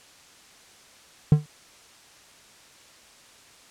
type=tone with exponential decay; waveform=triangle; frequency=150 Hz; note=D3; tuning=37 cents sharp; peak=-7 dBFS; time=1.32-1.46 s; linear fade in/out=2 ms; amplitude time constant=29 ms; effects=white hiss -52 dBFS RMS until 3.7 s + low-pass 8000 Hz 12 dB/octave